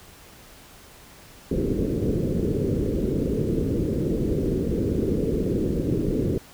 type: low-pass noise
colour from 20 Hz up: white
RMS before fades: -24 dBFS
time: 1.51-6.38 s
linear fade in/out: 5 ms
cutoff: 460 Hz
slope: 48 dB/octave
effects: pink hiss -48 dBFS RMS until 6.53 s